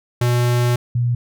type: tone pair in turn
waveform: square / sine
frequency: 121.6 / 120.83 Hz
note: B2 / B2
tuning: -26 / -37 cents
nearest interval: unison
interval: 11 cents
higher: first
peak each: -15 dBFS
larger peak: neither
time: 0.21-0.76 / 0.95-1.15 s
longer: first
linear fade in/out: 5 ms
effects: none